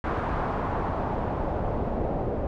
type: noise with low-pass filter sweep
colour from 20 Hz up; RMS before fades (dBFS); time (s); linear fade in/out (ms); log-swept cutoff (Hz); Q
pink; -28; 0.04-2.47; 0; 1200 to 600; 1.7
effects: none